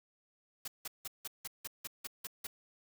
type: noise bursts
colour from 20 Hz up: white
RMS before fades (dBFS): -41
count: 10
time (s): 0.65-2.47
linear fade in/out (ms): 5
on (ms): 29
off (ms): 170
effects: none